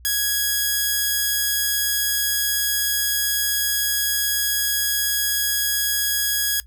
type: tone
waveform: 5% pulse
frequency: 1661.2 Hz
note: G#6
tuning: in tune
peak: -8 dBFS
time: 0.05-6.6 s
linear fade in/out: 0 ms
effects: noise-tail reverb RT60 0.1 s tail -19 dB re dry + added 60 Hz sine -43 dBFS peak until 6.66 s